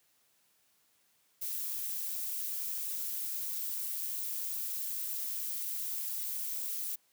violet noise with amplitude modulation, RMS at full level -34 dBFS, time 1.41-6.96 s, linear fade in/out 10 ms, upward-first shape sine, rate 210 Hz, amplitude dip 60%, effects white hiss -71 dBFS RMS until 7.12 s + high-pass 80 Hz 12 dB/octave

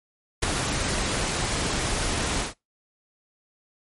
pink noise with ADSR envelope, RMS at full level -20 dBFS, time 0.42-2.54 s, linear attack 12 ms, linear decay 11 ms, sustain -6 dB, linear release 130 ms, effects noise-tail reverb RT60 0.2 s tail -23 dB re dry + MP3 48 kbps

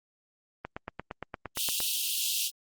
click train, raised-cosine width 0.5 ms, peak -20 dBFS, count 11, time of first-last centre 0.65-1.803 s, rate 8.67 Hz
pink high-pass noise, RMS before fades -30 dBFS, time 1.55-2.51 s, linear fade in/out 50 ms, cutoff 2700 Hz, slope 96 dB/octave
effects Opus 32 kbps

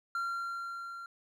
triangle tone with level ramp, 1377 Hz, F6, 25 cents flat, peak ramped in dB -29 to -40 dBFS, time 0.15-1.06 s, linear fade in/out 2 ms, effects none

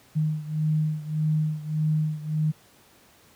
sine beating tone pair, 154 / 155.7 Hz, D#3 / D#3, -17 / +2 cents, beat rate 1.7 Hz, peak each -24 / -27 dBFS, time 0.15-2.52 s, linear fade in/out 20 ms, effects pink hiss -56 dBFS RMS until 3.35 s + high-pass 80 Hz 12 dB/octave

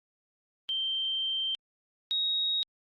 sine tone pair in turn, 3136 / 3775 Hz, G7 / A#7, 0 / +21 cents, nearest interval minor third, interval 321 cents, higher second, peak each -28 / -26 dBFS, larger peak second, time 0.69-1.55 / 2.11-2.63 s, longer first, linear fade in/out 0 ms, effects Opus 32 kbps

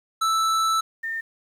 square / sine tone pair in turn, 1318.5 / 1812.9 Hz, E6 / A#6, 0 / -49 cents, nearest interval tritone, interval 551 cents, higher second, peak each -20 / -26 dBFS, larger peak first, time 0.21-0.81 / 1.03-1.21 s, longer first, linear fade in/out 10 ms, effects low-pass 10000 Hz 12 dB/octave + 9-bit

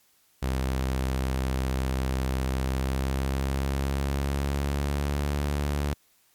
sawtooth tone with pitch glide, 65.41 to 72.16 Hz, C2 to D2, 0 to -30 cents, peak -21 dBFS, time 0.42-5.94 s, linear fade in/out 10 ms, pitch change +170 cents, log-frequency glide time 2.56-5.34 s, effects white hiss -64 dBFS RMS until 6.34 s + MP3 96 kbps

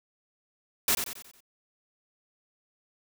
white noise with echo, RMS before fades -24 dBFS, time 0.88-0.95 s, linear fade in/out 2 ms, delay 91 ms, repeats 5, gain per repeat -7 dB, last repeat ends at 1.405 s, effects none

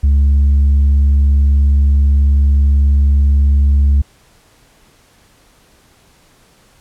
sine tone with tanh clipping, 70.4 Hz, C#2, 27 cents sharp, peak -8 dBFS, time 0.03-4.02 s, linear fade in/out 10 ms, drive 2 dB, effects pink hiss -50 dBFS RMS until 6.8 s + low-pass 12000 Hz 12 dB/octave

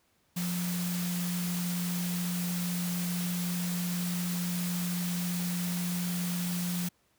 sine tone in noise, 176.6 Hz, F3, 20 cents sharp, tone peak -30 dBFS, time 0.36-6.89 s, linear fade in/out 10 ms, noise white, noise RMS -38 dBFS, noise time 0.36-6.89 s, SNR +5 dB, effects pink hiss -70 dBFS RMS until 7.18 s + high-pass 60 Hz 12 dB/octave

